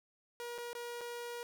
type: tone with dropouts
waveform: sawtooth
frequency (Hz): 477.7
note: A#4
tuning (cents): +42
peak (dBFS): -37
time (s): 0.4-1.43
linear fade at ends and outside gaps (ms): 0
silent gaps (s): 0.58-0.585 / 0.731-0.751 / 1.009-1.014
effects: none